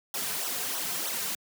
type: noise with flanger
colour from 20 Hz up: white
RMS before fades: -32 dBFS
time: 0.14-1.35 s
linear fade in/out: 2 ms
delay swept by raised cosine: 0.41 to 3.61 ms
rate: 3.2 Hz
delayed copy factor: -0.95
effects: high-pass 150 Hz 12 dB/octave